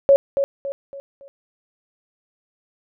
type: tone with echo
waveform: sine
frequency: 554.4 Hz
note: C#5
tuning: in tune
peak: -8 dBFS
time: 0.09-0.16 s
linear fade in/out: 0 ms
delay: 280 ms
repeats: 4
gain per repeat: -8 dB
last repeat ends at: 1.28 s
effects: none